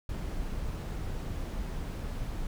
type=noise; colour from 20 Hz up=brown; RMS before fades=-35 dBFS; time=0.09-2.47 s; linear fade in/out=2 ms; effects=none